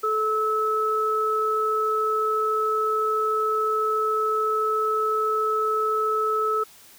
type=tone pair together; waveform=sine; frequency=433.8 / 1300 Hz; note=A4 / E6; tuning=-25 / -24 cents; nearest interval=octave + perfect fifth; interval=1901 cents; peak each=-25 / -22 dBFS; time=0.03-6.64 s; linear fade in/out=10 ms; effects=white hiss -50 dBFS RMS until 6.98 s